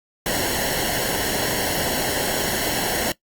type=noise with comb filter; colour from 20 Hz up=pink; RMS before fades=-23 dBFS; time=0.26-3.12 s; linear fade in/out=2 ms; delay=0.82 ms; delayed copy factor=-0.7; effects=noise-tail reverb RT60 0.1 s tail -19 dB re dry + Opus 48 kbps